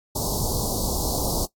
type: band-stop noise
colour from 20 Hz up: pink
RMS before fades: -25 dBFS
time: 0.15-1.46 s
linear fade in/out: 10 ms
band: 990 to 4200 Hz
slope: 48 dB/octave
effects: noise-tail reverb RT60 0.1 s tail -18 dB re dry + AAC 64 kbps